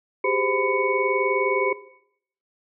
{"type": "tone cluster", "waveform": "sine", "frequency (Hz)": [386.3, 405.8, 518, 1006, 2225], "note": ["G4", "G#4", "C5", "B5", "C#7"], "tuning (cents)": [-25, -40, -17, 32, 6], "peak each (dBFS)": -26, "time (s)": [0.24, 1.73], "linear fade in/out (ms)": 5, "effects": ["noise-tail reverb RT60 0.7 s tail -17 dB re dry"]}